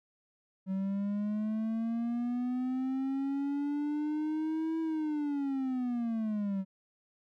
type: linear two-way sweep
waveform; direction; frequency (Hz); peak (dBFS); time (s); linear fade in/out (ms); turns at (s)
triangle; up then down; 188.7 to 325.2 to 188.7; -28; 0.66-6.65; 50; 4.8
effects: none

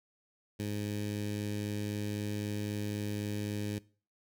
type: tone with notch filter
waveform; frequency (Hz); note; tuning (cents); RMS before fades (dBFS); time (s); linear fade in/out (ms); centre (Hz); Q
15% pulse; 103.83; G#2; 0; -36; 0.59-3.79; 10; 1100; 0.81
effects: noise-tail reverb RT60 0.4 s tail -21 dB re dry

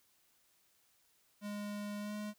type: tone with pitch glide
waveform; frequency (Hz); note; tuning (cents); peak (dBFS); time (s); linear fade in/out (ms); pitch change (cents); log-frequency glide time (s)
square; 206.2 to 209.6; G#3 to G#3; -12 to +16; -40; 1.41-2.34; 50; +28; 1.99-2.14
effects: white hiss -72 dBFS RMS until 2.38 s

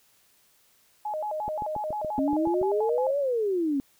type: tone with vibrato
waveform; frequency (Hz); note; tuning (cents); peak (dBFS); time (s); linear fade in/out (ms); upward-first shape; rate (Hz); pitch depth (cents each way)
sine; 722; F#5; -43; -28; 1.05-3.11; 5; square; 5.7; 270
type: click train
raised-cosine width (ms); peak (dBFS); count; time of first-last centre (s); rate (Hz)
2; -24; 9; 1.48-2.615; 7.05
type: exponential two-way sweep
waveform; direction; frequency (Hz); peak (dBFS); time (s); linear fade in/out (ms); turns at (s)
sine; up then down; 266.4 to 580 to 266.4; -23; 2.18-3.8; 0; 3.19
effects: white hiss -63 dBFS RMS until 3.99 s

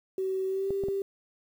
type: tone with pitch glide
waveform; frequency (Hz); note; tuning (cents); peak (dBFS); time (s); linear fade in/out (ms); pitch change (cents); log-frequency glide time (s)
sine; 380 to 392.9; F#4 to G4; +46 to +4; -27; 0.18-1.02; 2; +58; 0.47-0.71
type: clicks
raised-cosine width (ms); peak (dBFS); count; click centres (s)
2; -23; 3; 0.706 / 0.837 / 0.885
effects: 9-bit

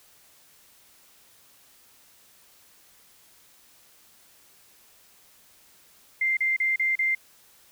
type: tone bursts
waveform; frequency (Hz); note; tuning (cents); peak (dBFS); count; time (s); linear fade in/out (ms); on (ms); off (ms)
sine; 2093; C7; 0; -21; 5; 6.21-7.15; 5; 160; 35
effects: white hiss -57 dBFS RMS until 7.71 s

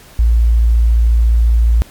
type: tone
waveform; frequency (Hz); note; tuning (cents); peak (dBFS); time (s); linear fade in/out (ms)
sine; 57.2; A#1; -32; -7; 0.19-1.82; 0
effects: pink hiss -41 dBFS RMS until 1.9 s + MP3 96 kbps

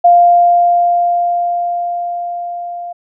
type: tone with level ramp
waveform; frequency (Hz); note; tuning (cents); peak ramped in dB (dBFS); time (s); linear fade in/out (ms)
sine; 698.5; F5; 0; -3 to -22; 0.04-2.93; 10
effects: none

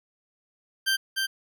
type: tone with echo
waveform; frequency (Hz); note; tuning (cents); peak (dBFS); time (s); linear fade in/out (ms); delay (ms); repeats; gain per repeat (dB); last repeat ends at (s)
20% pulse; 1568; G6; 0; -17; 0.86-0.97; 20; 300; 1; -3; 1.27
effects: none

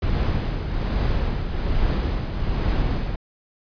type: noise with tremolo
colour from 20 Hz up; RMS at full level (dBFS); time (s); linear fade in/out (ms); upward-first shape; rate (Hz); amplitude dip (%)
brown; -20; 0.02-3.16; 5; triangle; 1.2; 55
effects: resampled to 11025 Hz

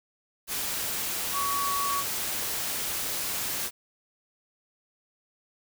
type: tone in noise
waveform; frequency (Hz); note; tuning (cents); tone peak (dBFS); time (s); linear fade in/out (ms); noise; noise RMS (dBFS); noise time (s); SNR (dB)
sine; 1126; C#6; +27; -27; 1.32-2.04; 50; white; -31; 0.47-3.71; +1
effects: none

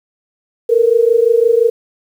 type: tone pair together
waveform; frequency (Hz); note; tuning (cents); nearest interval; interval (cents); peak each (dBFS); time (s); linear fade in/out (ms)
sine; 451.5 / 477.3; A4 / A#4; +45 / +41; minor second; 96; -11; 0.69-1.7; 10
effects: 7-bit

